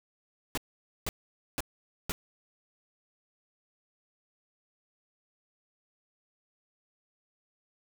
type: noise bursts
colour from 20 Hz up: pink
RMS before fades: -32 dBFS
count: 4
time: 0.55-2.12 s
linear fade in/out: 0 ms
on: 25 ms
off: 490 ms
effects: none